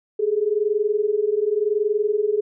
sine tone pair together, 406.7 / 427.6 Hz, G#4 / A4, -36 / -49 cents, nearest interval minor second, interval 87 cents, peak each -22 / -20 dBFS, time 0.19-2.41 s, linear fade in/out 10 ms, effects none

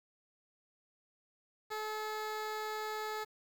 15% pulse tone with notch filter, 430.3 Hz, A4, 39 cents flat, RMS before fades -39 dBFS, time 1.7-3.25 s, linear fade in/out 20 ms, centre 9300 Hz, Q 1.3, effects 10-bit

